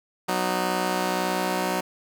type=chord; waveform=10% pulse; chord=B major; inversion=second; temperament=just; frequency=185.21 / 246.9 / 308.7 Hz; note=F#3 / B3 / D#4; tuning=+2 / 0 / -14 cents; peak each=-18 / -24 / -21 dBFS; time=0.28-1.81 s; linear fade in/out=10 ms; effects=none